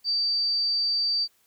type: tone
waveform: sine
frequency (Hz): 4640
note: D8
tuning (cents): -22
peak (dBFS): -22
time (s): 0.04-1.28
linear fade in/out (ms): 50
effects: white hiss -65 dBFS RMS until 1.46 s